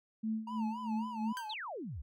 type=tone with tremolo; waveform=sine; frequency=220 Hz; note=A3; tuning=in tune; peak=-31 dBFS; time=0.23-1.33 s; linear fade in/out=10 ms; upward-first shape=sine; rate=3.1 Hz; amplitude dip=80%
type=tone with vibrato; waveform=triangle; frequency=925 Hz; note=A#5; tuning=14 cents flat; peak=-38 dBFS; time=0.47-1.54 s; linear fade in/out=5 ms; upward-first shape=sine; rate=3.7 Hz; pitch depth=150 cents each way
type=tone with exponential decay; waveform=sawtooth; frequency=1568 Hz; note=G6; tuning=in tune; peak=-34 dBFS; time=1.37-1.55 s; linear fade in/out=0 ms; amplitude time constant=39 ms
type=exponential sweep; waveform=sine; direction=down; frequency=4484 to 58.8 Hz; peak=-39 dBFS; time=1.49-2.02 s; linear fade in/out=10 ms
effects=none